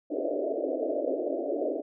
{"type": "band-pass noise", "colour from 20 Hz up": "white", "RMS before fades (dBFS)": -30, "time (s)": [0.1, 1.82], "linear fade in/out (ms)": 20, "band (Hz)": [270, 660], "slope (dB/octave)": 96, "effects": []}